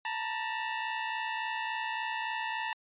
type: tone pair together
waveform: 20% pulse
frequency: 889.5 / 953 Hz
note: A5 / A#5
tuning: +19 / +38 cents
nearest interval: minor second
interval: 119 cents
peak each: -29 / -32 dBFS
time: 0.05-2.73 s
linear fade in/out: 2 ms
effects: resampled to 8000 Hz